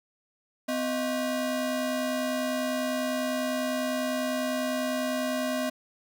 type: ring-modulated tone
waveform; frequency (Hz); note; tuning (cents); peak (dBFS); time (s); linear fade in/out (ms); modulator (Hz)
40% pulse; 440; A4; 0; -23; 0.68-5.7; 10; 185
effects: none